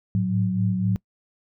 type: tone cluster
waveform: sine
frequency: 106.1 / 110.1 / 184 Hz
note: G#2 / A2 / F#3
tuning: +38 / +2 / -9 cents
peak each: -28 / -25 / -22 dBFS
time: 0.15-0.96 s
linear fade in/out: 0 ms
effects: noise-tail reverb RT60 0.1 s tail -24 dB re dry